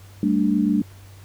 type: chord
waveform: sine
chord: G suspended second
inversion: none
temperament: equal with one note detuned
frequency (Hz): 196 / 222.9 / 293.7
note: G3 / A3 / D4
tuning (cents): 0 / +23 / 0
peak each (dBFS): -21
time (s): 0.23-0.82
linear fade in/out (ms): 2
effects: added 97 Hz sine -42 dBFS peak until 1.24 s + pink hiss -51 dBFS RMS until 1.24 s